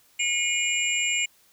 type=tone cluster; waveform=sine; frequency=2177 / 2415 / 2904 / 7330 Hz; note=C#7 / D7 / F#7 / A#8; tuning=-32 / +48 / -33 / -30 cents; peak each=-28 dBFS; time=0.19-1.26 s; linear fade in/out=10 ms; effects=white hiss -60 dBFS RMS until 1.52 s